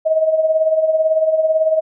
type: tone with tremolo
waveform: sine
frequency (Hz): 634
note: D#5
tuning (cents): +32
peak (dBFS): -9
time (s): 0.05-1.81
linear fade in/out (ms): 20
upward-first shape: triangle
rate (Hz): 18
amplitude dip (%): 70
effects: none